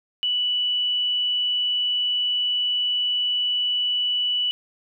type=tone; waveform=sine; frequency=2960 Hz; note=F#7; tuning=in tune; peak=-20 dBFS; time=0.23-4.51 s; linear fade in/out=0 ms; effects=none